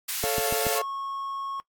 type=high-pass noise; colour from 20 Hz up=white; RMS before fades=-30 dBFS; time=0.08-0.79 s; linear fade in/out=10 ms; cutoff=1500 Hz; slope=12 dB/octave
type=chord; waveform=40% pulse; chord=A augmented; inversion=none; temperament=equal; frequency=440 / 554.4 / 698.5 Hz; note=A4 / C#5 / E#5; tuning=0 / 0 / 0 cents; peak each=-28 / -31 / -30 dBFS; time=0.23-0.82 s; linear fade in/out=5 ms
type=click train; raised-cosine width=3 ms; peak=-20 dBFS; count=4; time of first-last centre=0.24-0.667 s; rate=7.02 Hz
type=tone; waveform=triangle; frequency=1096 Hz; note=C#6; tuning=20 cents flat; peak=-29 dBFS; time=0.75-1.6 s; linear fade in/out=0 ms
effects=noise-tail reverb RT60 0.1 s tail -20 dB re dry + AAC 64 kbps